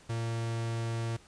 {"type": "tone", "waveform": "45% pulse", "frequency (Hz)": 114.9, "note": "A#2", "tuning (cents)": -25, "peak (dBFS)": -31, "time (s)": [0.09, 1.17], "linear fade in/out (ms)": 10, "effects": ["pink hiss -58 dBFS RMS until 1.27 s", "resampled to 22050 Hz"]}